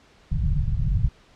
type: low-pass noise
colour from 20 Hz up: pink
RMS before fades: -22 dBFS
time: 0.31-1.09 s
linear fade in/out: 10 ms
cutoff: 160 Hz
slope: 48 dB/octave
effects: pink hiss -55 dBFS RMS until 1.35 s + low-pass 5000 Hz 12 dB/octave